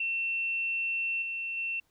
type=tone with level steps; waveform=sine; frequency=2700 Hz; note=E7; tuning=41 cents sharp; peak=-28 / -32 / -30 dBFS; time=0-1.8 s; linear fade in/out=5 ms; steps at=1.22 / 1.57 s; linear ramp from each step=2 ms; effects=pink hiss -72 dBFS RMS until 1.9 s